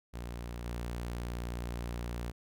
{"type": "tone with level steps", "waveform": "sawtooth", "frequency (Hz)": 59.3, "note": "A#1", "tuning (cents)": 30, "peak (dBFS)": [-35, -32], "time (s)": [0.13, 2.32], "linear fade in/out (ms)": 20, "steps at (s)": 0.65, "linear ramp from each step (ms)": 2, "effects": []}